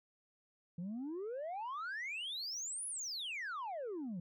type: exponential two-way sweep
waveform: sine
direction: up then down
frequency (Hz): 164.81 to 10640 to 164.81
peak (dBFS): -37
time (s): 0.78-4.2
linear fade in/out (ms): 5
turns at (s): 2.87
effects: tanh soft clip ceiling -38 dBFS